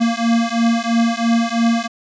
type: beating tone pair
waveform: square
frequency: 230 / 233 Hz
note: A#3 / A#3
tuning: -23 / -1 cents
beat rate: 3 Hz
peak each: -18 dBFS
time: 0-1.88 s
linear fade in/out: 20 ms
effects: resampled to 16000 Hz